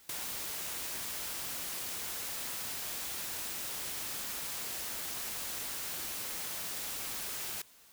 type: noise with ADSR envelope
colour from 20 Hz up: white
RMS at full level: -34 dBFS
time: 0.09-7.62 s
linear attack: 5 ms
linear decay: 4 ms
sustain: -5 dB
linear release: 5 ms
effects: white hiss -60 dBFS RMS until 7.92 s